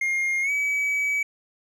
triangle tone with pitch glide, 2128 to 2281 Hz, C7 to C#7, +29 to +49 cents, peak -20 dBFS, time 0.01-1.23 s, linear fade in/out 5 ms, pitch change +120 cents, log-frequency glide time 0.42-0.51 s, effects none

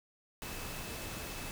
sine tone in noise, 2603 Hz, E7, 22 cents flat, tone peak -52 dBFS, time 0.42-1.51 s, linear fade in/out 0 ms, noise pink, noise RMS -42 dBFS, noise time 0.42-1.51 s, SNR -13 dB, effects none

